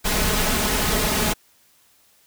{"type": "noise with comb filter", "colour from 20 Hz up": "pink", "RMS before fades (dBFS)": -21, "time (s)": [0.04, 1.34], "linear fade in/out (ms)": 20, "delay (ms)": 4.7, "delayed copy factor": 0.55, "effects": ["white hiss -58 dBFS RMS until 2.26 s"]}